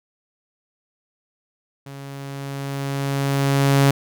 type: tone with level ramp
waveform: sawtooth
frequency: 138.59 Hz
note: C#3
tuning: in tune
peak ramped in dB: -31 to -8 dBFS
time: 1.86-3.91 s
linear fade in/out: 5 ms
effects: none